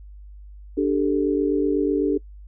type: chord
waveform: sine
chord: D suspended fourth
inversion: none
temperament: equal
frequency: 293.7 / 392 / 440 Hz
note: D4 / G4 / A4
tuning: 0 / 0 / 0 cents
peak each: -21 / -23 / -24 dBFS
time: 0.77-2.18 s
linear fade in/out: 10 ms
effects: noise-tail reverb RT60 0.1 s tail -23 dB re dry + added 50 Hz sine -39 dBFS peak until 2.47 s